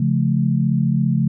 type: chord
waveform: sine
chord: Db augmented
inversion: none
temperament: just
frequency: 138.59 / 173.24 / 216.5 Hz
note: Db3 / F3 / A3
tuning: 0 / -14 / -28 cents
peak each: -18 / -20 / -20 dBFS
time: 0-1.28 s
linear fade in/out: 5 ms
effects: none